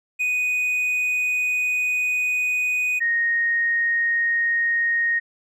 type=tone pair in turn; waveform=triangle / sine; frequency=2487 / 1863.1 Hz; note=D#7 / A#6; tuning=-1 / -1 cents; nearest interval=perfect fourth; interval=500 cents; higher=first; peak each=-18 dBFS; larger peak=neither; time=0.19-3 / 3-5.2 s; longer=first; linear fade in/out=20 ms; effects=none